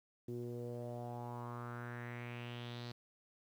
sawtooth tone with low-pass filter sweep, 120.2 Hz, B2, 46 cents flat, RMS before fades -45 dBFS, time 0.28-2.92 s, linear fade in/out 5 ms, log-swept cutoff 340 to 4400 Hz, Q 4.3, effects 11-bit

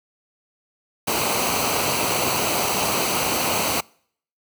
pink noise with comb filter, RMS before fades -22 dBFS, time 1.07-3.81 s, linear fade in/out 10 ms, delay 0.57 ms, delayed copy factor -0.6, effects noise-tail reverb RT60 0.6 s tail -26 dB re dry + high-pass 100 Hz 12 dB/octave

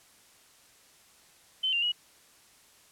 sine tone with pitch steps, 3066 / 2786 / 2905 Hz, G7 / F7 / F#7, -39 / -5 / -32 cents, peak -25 dBFS, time 1.63-1.921 s, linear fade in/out 10 ms, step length 97 ms, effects white hiss -59 dBFS RMS until 2.91 s + low-pass 11000 Hz 12 dB/octave

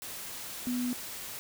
sine tone in noise, 246.9 Hz, B3, in tune, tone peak -29 dBFS, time 0.67-0.93 s, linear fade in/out 0 ms, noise white, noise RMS -41 dBFS, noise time 0.02-1.39 s, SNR +9 dB, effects none

